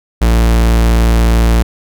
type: tone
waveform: 45% pulse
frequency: 57 Hz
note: A#1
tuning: 38 cents flat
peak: -7 dBFS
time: 0.21-1.63 s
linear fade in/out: 10 ms
effects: none